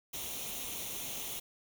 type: noise with comb filter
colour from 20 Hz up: white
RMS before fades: -40 dBFS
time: 0.13-1.4 s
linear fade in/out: 10 ms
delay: 0.31 ms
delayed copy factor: +0.65
effects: none